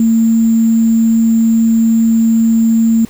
sine tone with sample-and-hold, 226.2 Hz, A3, 48 cents sharp, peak -7 dBFS, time 0-3.05 s, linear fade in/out 2 ms, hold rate 7350 Hz, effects pink hiss -40 dBFS RMS until 3.09 s

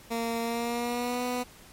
15% pulse tone with pitch glide, 230.9 to 247.5 Hz, A#3 to B3, -16 to +4 cents, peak -22 dBFS, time 0.1-1.44 s, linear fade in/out 20 ms, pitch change +120 cents, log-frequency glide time 0.41-1.24 s, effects pink hiss -52 dBFS RMS until 1.72 s + MP3 64 kbps

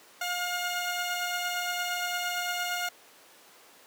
15% pulse tone pair together, 712 / 1432.7 Hz, F5 / F6, +33 / +44 cents, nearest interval octave, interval 1211 cents, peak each -24 / -29 dBFS, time 0.21-2.89 s, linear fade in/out 5 ms, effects pink hiss -54 dBFS RMS until 3.86 s + high-pass 400 Hz 12 dB/octave

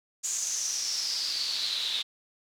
pink noise with band-pass filter sweep, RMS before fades -31 dBFS, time 0.23-2.03 s, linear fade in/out 20 ms, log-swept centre 7000 to 3600 Hz, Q 7.6, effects none

